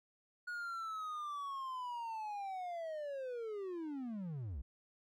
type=linear sweep; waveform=triangle; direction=down; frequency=1455 to 55 Hz; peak=-38 dBFS; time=0.47-4.62 s; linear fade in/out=10 ms; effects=none